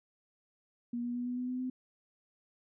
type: tone with pitch steps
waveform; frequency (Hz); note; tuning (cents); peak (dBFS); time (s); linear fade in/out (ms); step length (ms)
sine; 239 / 241.6 / 244.3 / 247 / 249.7 / 252.5 / 255.3; A#3 / B3 / B3 / B3 / B3 / B3 / C4; +43 / -38 / -19 / 0 / +19 / +39 / -42; -33; 0.93-1.7; 5; 110
effects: none